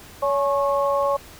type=tone cluster; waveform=sine; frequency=563 / 846 / 1094 Hz; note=C#5 / G#5 / C#6; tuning=+27 / +32 / -23 cents; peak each=-20 / -28 / -23 dBFS; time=0.22-1.17 s; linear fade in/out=10 ms; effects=pink hiss -44 dBFS RMS until 1.39 s